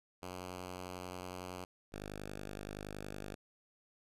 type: tone pair in turn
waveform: 5% pulse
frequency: 91 / 50.66 Hz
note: F#2 / G#1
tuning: -28 / -42 cents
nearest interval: minor seventh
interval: 1014 cents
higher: first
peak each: -32 / -32 dBFS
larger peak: neither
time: 0.22-1.65 / 1.92-3.35 s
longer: neither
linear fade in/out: 10 ms
effects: resampled to 32000 Hz